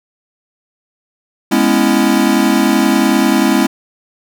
square chord, C# minor seventh, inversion second, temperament equal, 207.7 / 246.9 / 277.2 / 329.6 Hz, G#3 / B3 / C#4 / E4, 0 / 0 / 0 / 0 cents, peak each -16 dBFS, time 1.51-3.67 s, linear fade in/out 10 ms, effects none

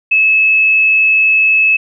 sine tone, 2596 Hz, E7, 27 cents flat, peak -7 dBFS, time 0.11-1.77 s, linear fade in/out 10 ms, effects none

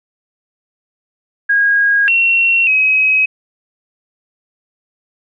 sine tone with pitch steps, 1637 / 2726 / 2543 Hz, G#6 / F7 / D#7, -25 / -43 / +37 cents, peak -9 dBFS, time 1.49-3.26 s, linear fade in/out 10 ms, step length 590 ms, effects none

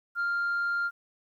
sine tone, 1396.9 Hz, F6, in tune, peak -24 dBFS, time 0.15-0.91 s, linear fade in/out 50 ms, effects tanh soft clip ceiling -24 dBFS + 11-bit

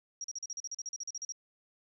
sine tone bursts, 5670 Hz, F8, 25 cents sharp, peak -36 dBFS, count 16, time 0.21-1.322 s, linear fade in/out 2 ms, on 32 ms, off 40 ms, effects 12-bit

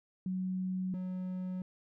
sine / triangle tone pair in turn, 185.7 / 184.1 Hz, F#3 / F#3, +7 / -8 cents, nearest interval unison, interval 15 cents, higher first, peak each -32 / -33 dBFS, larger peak first, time 0.26-0.94 / 0.94-1.62 s, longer neither, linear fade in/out 2 ms, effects none

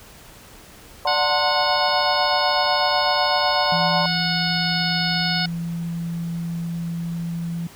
sine chord, D dominant seventh, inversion none, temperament equal with one note detuned, 587.3 / 740 / 902.1 / 1046.5 Hz, D5 / F#5 / A5 / C6, 0 / 0 / +43 / 0 cents, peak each -25 dBFS, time 1.05-4.06 s, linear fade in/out 2 ms
harmonic tone, 732 Hz, F#5, 19 cents flat, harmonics 1 / 2 / 3 / 4 / 5 / 6 / 7, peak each -29 / -27 / -30 / -30 / -30 / -26 / -27 dBFS, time 1.07-5.46 s, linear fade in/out 5 ms
sine tone, 168.6 Hz, E3, 39 cents sharp, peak -24 dBFS, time 3.72-7.67 s, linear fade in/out 2 ms
effects pink hiss -45 dBFS RMS until 7.75 s

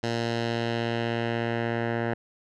10% pulse tone with low-pass filter sweep, 116.54 Hz, A#2, in tune, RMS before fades -28 dBFS, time 0.03-2.14 s, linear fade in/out 5 ms, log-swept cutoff 5100 to 1700 Hz, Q 1.4, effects none

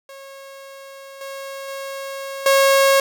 sawtooth tone with level steps, 546 Hz, C#5, 26 cents flat, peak -33 / -26 / -24 / -8 dBFS, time 0.09-3 s, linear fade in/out 2 ms, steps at 1.21 / 1.68 / 2.46 s, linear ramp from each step 2 ms, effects none

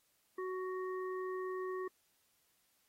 harmonic tone, 371.8 Hz, F#4, 8 cents sharp, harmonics 1 / 3 / 5, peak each -38 / -45 / -51 dBFS, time 0.38-1.88 s, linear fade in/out 5 ms, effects white hiss -75 dBFS RMS until 2.88 s + AAC 48 kbps

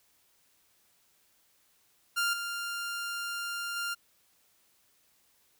sawtooth tone with level steps, 1396.9 Hz, F6, in tune, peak -23 / -30 / -28 dBFS, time 2.16-3.95 s, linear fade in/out 20 ms, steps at 2.33 / 3.76 s, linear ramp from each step 5 ms, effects white hiss -68 dBFS RMS until 5.59 s

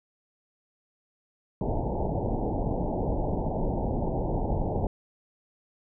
pink low-pass noise, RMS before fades -28 dBFS, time 1.61-4.87 s, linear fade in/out 2 ms, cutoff 900 Hz, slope 96 dB/octave, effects none

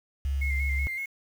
sine tone, 68.8 Hz, C#2, 12 cents flat, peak -25 dBFS, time 0.25-0.87 s, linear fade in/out 0 ms
sine tone with vibrato, 2135 Hz, C7, 34 cents sharp, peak -30 dBFS, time 0.41-1.06 s, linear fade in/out 10 ms, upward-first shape square, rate 5.3 Hz, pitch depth 32 cents each way
effects 8-bit

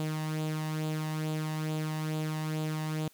sawtooth tone with flanger, 155.56 Hz, D#3, in tune, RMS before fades -33 dBFS, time 0-3.08 s, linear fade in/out 0 ms, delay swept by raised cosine 0.26 to 1.09 ms, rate 2.3 Hz, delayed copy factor +0.5, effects white hiss -62 dBFS RMS until 3.13 s

